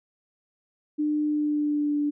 sine tone with pitch glide, 300 to 292.8 Hz, D4 to D4, +37 to -5 cents, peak -22 dBFS, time 0.98-2.11 s, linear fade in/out 20 ms, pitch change -42 cents, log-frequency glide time 1.26-1.99 s, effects none

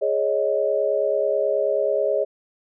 sine chord, Ab suspended fourth, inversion none, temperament just, 415.3 / 553.7 / 623 Hz, Ab4 / Db5 / Eb5, 0 / -2 / +2 cents, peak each -24 / -22 / -23 dBFS, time 0.01-2.25 s, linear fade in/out 20 ms, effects none

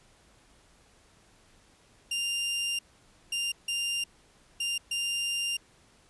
sawtooth tone bursts at uneven times, 2794 Hz, F7, in tune, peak -25 dBFS, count 5, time 2.11-2.79 / 3.32-3.52 / 3.68-4.04 / 4.6-4.78 / 4.91-5.57 s, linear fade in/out 5 ms, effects pink hiss -61 dBFS RMS until 6.09 s + resampled to 24000 Hz

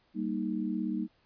sine chord, Eb major, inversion first, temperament equal, 196 / 233.1 / 311.1 Hz, G3 / Bb3 / Eb4, 0 / 0 / 0 cents, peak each -34 dBFS, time 0.14-1.08 s, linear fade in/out 50 ms, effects pink hiss -69 dBFS RMS until 1.25 s + resampled to 11025 Hz

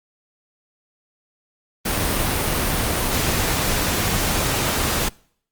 pink noise, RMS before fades -21 dBFS, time 1.85-5.09 s, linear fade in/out 10 ms, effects noise-tail reverb RT60 0.6 s tail -25 dB re dry + Opus 32 kbps

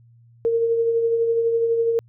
sine tone with tremolo, 460.6 Hz, A#4, 21 cents flat, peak -15 dBFS, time 0.45-1.99 s, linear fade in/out 0 ms, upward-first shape triangle, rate 12 Hz, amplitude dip 45%, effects added 117 Hz sine -49 dBFS peak until 2.08 s

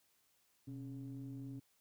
triangle ring-modulated tone, 74 Hz, D2, 14 cents sharp, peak -39 dBFS, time 0.67-1.6 s, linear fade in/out 10 ms, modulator 200 Hz, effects white hiss -75 dBFS RMS until 1.8 s

